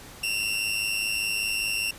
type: tone pair together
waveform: sawtooth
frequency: 2682 / 2787 Hz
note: E7 / F7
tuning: +29 / -4 cents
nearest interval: minor second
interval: 67 cents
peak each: -25 dBFS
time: 0.23-1.91 s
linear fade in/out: 5 ms
effects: pink hiss -45 dBFS RMS until 1.98 s + resampled to 32000 Hz